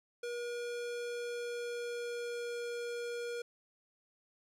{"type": "tone with pitch glide", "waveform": "square", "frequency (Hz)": [479.1, 476.1], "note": ["A#4", "A#4"], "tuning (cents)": [47, 37], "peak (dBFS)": -38, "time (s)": [0.23, 3.42], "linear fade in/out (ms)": 5, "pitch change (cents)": -10, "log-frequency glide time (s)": [1.07, 2.66], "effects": ["low-pass 9000 Hz 12 dB/octave", "13-bit"]}